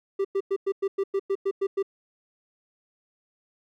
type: tone bursts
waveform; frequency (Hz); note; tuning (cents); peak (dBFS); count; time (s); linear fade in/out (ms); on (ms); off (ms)
triangle; 392; G4; 0; -20; 11; 0.19-1.828; 10; 58; 100
effects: none